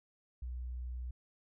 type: tone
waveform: sine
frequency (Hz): 61.7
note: B1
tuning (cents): -1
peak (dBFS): -38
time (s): 0.42-1.11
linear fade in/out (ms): 5
effects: none